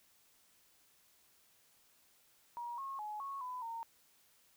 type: tone with pitch steps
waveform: sine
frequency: 952 / 1086 / 845 / 1102 / 1002 / 917 Hz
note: A#5 / C#6 / G#5 / C#6 / B5 / A#5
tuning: +36 / -36 / +30 / -11 / +25 / -29 cents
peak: -40 dBFS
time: 2.57-3.83 s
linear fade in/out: 0 ms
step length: 210 ms
effects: white hiss -69 dBFS RMS until 4.56 s